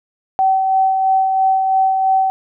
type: tone with tremolo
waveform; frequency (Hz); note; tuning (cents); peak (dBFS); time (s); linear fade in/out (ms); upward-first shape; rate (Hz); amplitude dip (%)
sine; 765; G5; -42; -10; 0.39-2.3; 0; sine; 3; 35
effects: none